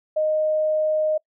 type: tone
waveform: sine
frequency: 619 Hz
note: D#5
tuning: 9 cents flat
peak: -18 dBFS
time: 0.16-1.18 s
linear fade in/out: 10 ms
effects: noise-tail reverb RT60 0.1 s tail -25 dB re dry